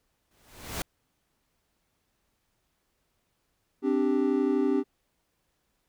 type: noise with exponential growth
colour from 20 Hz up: pink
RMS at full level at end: -30 dBFS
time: 0.31-0.82 s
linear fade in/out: 2 ms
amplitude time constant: 110 ms
type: chord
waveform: triangle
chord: C suspended second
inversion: none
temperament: equal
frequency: 261.6 / 293.7 / 392 Hz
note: C4 / D4 / G4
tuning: 0 / 0 / 0 cents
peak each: -25 dBFS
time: 3.82-4.84 s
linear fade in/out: 50 ms
effects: pink hiss -75 dBFS RMS until 5.88 s